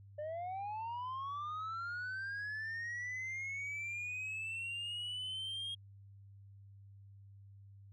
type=linear sweep; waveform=sine; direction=up; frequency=587.3 to 3264 Hz; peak=-36 dBFS; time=0.18-5.75 s; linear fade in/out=10 ms; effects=tanh soft clip ceiling -38 dBFS + added 99 Hz sine -54 dBFS peak until 7.92 s